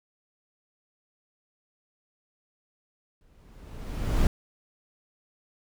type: noise with exponential growth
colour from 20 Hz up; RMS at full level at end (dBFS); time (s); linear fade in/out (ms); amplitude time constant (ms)
brown; -21; 3.21-4.27; 1; 230
effects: none